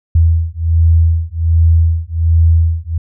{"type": "beating tone pair", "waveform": "sine", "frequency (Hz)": [81.7, 83], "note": ["E2", "E2"], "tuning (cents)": [-15, 12], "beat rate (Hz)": 1.3, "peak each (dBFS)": -11, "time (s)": [0.15, 2.98], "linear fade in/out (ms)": 5, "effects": []}